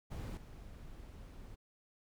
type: noise with level steps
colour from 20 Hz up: brown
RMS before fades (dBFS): -42 / -51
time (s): 0.1-1.56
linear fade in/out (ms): 20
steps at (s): 0.37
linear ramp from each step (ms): 2
effects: none